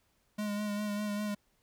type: tone with vibrato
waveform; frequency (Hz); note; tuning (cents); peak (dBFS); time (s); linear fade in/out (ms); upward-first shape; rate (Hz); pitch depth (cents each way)
square; 207.7; G#3; 0; -33; 0.38-1.35; 10; sine; 5; 27
effects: pink hiss -73 dBFS RMS until 1.62 s